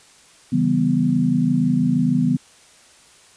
sine chord, C# half-diminished seventh, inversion none, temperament equal, 138.59 / 164.81 / 196 / 246.9 Hz, C#3 / E3 / G3 / B3, 0 / 0 / 0 / 0 cents, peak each -24 / -21 / -23 / -18 dBFS, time 0.52-2.37 s, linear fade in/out 10 ms, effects white hiss -50 dBFS RMS until 3.36 s + resampled to 22050 Hz

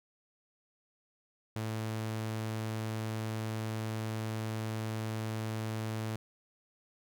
sawtooth tone, 110 Hz, A2, in tune, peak -30 dBFS, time 1.56-6.16 s, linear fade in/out 0 ms, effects none

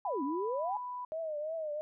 sine tone, 990 Hz, B5, 4 cents sharp, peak -37 dBFS, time 0.05-1.05 s, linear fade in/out 5 ms
sine exponential two-way sweep, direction down then up, 870 to 261.6 to 870 Hz, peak -32 dBFS, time 0.05-0.77 s, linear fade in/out 2 ms, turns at 0.23 s
sine tone with vibrato, 622.3 Hz, D#5, in tune, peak -34 dBFS, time 1.12-1.81 s, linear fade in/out 0 ms, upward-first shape triangle, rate 2.9 Hz, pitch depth 110 cents each way
effects none

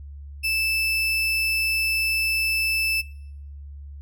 35% pulse tone, 2637 Hz, E7, in tune, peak -20 dBFS, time 0.43-3.02 s, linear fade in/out 20 ms, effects noise-tail reverb RT60 0.7 s tail -21 dB re dry + added 71 Hz sine -36 dBFS peak until 4.01 s

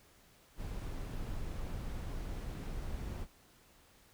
brown noise, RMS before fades -40 dBFS, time 0.56-3.27 s, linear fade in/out 50 ms, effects pink hiss -64 dBFS RMS until 4.13 s

